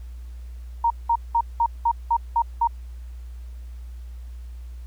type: tone bursts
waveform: sine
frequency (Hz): 932.3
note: A#5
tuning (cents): 0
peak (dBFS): -16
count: 8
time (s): 0.84-2.674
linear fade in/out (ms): 5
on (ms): 63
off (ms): 190
effects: added 60 Hz sine -34 dBFS peak until 4.86 s + pink hiss -59 dBFS RMS until 4.86 s